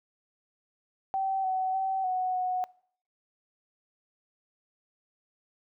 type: tone with pitch steps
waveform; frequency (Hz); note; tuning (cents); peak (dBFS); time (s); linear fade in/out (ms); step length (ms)
sine; 771 / 753 / 767 / 740 / 735; G5 / F#5 / G5 / F#5 / F#5; -29 / +30 / -38 / 0 / -12; -26; 1.14-2.64; 0; 300
effects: noise-tail reverb RT60 0.6 s tail -24 dB re dry